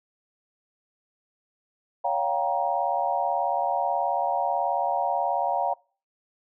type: chord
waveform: sine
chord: G half-diminished seventh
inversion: second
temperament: just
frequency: 564.5 / 705.6 / 784 / 940.8 Hz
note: Db5 / F5 / G5 / Bb5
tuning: +31 / +18 / 0 / +16 cents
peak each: -30 / -27 / -28 / -28 dBFS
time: 2.04-5.74 s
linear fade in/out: 10 ms
effects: noise-tail reverb RT60 0.4 s tail -25 dB re dry